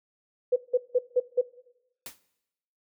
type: tone bursts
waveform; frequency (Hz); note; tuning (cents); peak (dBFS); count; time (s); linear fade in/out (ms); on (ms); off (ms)
sine; 497.1; B4; +11; -18; 5; 0.52-1.415; 10; 43; 170
type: noise with exponential decay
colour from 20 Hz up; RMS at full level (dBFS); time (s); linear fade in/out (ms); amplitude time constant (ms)
white; -36; 2.06-2.2; 1; 30
effects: noise-tail reverb RT60 0.9 s tail -19 dB re dry